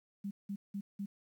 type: tone bursts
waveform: sine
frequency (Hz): 200.1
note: G3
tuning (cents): +36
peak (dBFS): -36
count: 4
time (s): 0.24-1.06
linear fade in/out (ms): 10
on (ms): 70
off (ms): 180
effects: 11-bit